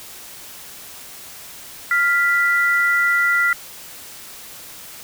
sine tone pair together, 1396.9 / 1974 Hz, F6 / B6, 0 / -1 cents, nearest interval tritone, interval 599 cents, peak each -17 dBFS, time 1.91-3.53 s, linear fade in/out 2 ms, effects white hiss -38 dBFS RMS until 5.03 s

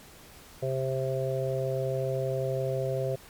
harmonic tone, 132.2 Hz, C3, 18 cents sharp, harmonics 1 / 3 / 4 / 5, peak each -31 / -33 / -31 / -35 dBFS, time 0.62-3.16 s, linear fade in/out 10 ms, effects pink hiss -51 dBFS RMS until 3.29 s + MP3 96 kbps

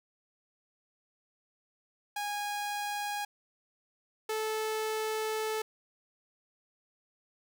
sawtooth tone pair in turn, 823 / 436 Hz, G#5 / A4, -16 / -16 cents, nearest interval major seventh, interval 1100 cents, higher first, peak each -29 / -27 dBFS, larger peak second, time 2.16-3.25 / 4.29-5.62 s, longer second, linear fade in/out 5 ms, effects none

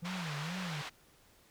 triangle tone with vibrato, 164.81 Hz, E3, in tune, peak -36 dBFS, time 0.02-0.82 s, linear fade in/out 10 ms, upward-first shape sine, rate 2.2 Hz, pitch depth 210 cents each way
pink band-pass noise, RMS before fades -43 dBFS, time 0.04-0.9 s, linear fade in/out 20 ms, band 850 to 4200 Hz, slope 12 dB/octave
effects pink hiss -64 dBFS RMS until 1.5 s

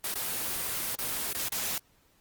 white noise with dropouts, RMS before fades -32 dBFS, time 0.04-1.78 s, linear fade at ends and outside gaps 2 ms, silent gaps 0.141-0.155 / 0.953-0.987 / 1.33-1.348 / 1.486-1.52 s, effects pink hiss -66 dBFS RMS until 2.2 s + Opus 24 kbps

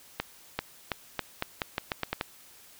accelerating click train, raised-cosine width 0.3 ms, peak -12 dBFS, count 11, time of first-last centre 0.2-2.211 s, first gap 390 ms, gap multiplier 0.84, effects white hiss -54 dBFS RMS until 2.79 s

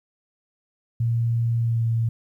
sine tone with pitch glide, 116.54 to 114.67 Hz, A#2 to A#2, 0 to -28 cents, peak -19 dBFS, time 1-2.09 s, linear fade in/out 5 ms, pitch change -28 cents, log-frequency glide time 1.58-1.85 s, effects 10-bit

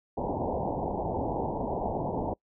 white low-pass noise, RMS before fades -31 dBFS, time 0.17-2.34 s, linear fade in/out 10 ms, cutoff 930 Hz, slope 96 dB/octave, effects noise-tail reverb RT60 0.1 s tail -24 dB re dry

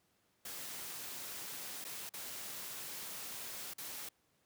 white noise with dropouts, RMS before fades -45 dBFS, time 0.45-4.09 s, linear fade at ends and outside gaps 5 ms, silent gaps 1.843-1.848 / 2.093-2.137 / 3.737-3.781 s, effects pink hiss -75 dBFS RMS until 4.45 s + high-pass 100 Hz 12 dB/octave

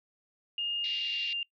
sine tone with pitch glide, 2833 to 2797 Hz, F7 to F7, +24 to +2 cents, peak -30 dBFS, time 0.58-1.43 s, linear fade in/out 2 ms, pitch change -22 cents, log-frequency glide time 0.83-1.2 s
white band-pass noise, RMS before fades -41 dBFS, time 0.84-1.33 s, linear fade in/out 2 ms, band 2200 to 4400 Hz, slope 48 dB/octave
effects noise-tail reverb RT60 0.1 s tail -23 dB re dry

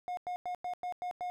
triangle tone bursts, 719 Hz, F#5, 50 cents flat, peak -32 dBFS, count 7, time 0.08-1.3 s, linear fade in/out 0 ms, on 92 ms, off 96 ms, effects none

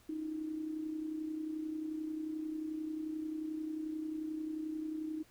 sine tone with amplitude modulation, 312.3 Hz, D#4, 7 cents sharp, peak -34 dBFS, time 0.09-5.23 s, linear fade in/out 5 ms, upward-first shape sine, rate 31.3 Hz, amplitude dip 55%, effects pink hiss -65 dBFS RMS until 5.3 s

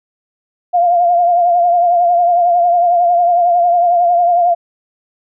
sine tone with vibrato, 698.5 Hz, F5, in tune, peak -8 dBFS, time 0.73-4.55 s, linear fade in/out 20 ms, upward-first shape triangle, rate 11 Hz, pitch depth 54 cents each way, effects none

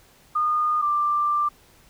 sine tone pair in turn, 1222 / 1182.4 Hz, D#6 / D6, -32 / +11 cents, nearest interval minor second, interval 57 cents, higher first, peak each -19 dBFS, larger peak neither, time 0.35-0.82 / 0.82-1.49 s, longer second, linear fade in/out 10 ms, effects pink hiss -55 dBFS RMS until 1.89 s

